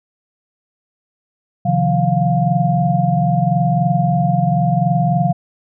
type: tone cluster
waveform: sine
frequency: 134 / 157 / 177.8 / 703 Hz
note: C3 / D#3 / F3 / F5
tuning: +42 / +16 / +31 / +11 cents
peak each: -18 dBFS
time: 1.65-5.33 s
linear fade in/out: 10 ms
effects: none